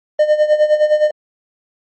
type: tone with tremolo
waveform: triangle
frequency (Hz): 606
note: D#5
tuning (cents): -46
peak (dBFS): -5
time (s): 0.19-1.11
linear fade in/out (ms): 5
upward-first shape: sine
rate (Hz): 9.7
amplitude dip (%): 75
effects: MP3 32 kbps